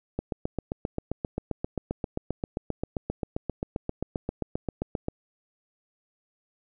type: click train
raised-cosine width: 2 ms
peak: -15 dBFS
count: 38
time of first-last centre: 0.19-5.084 s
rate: 7.56 Hz
effects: none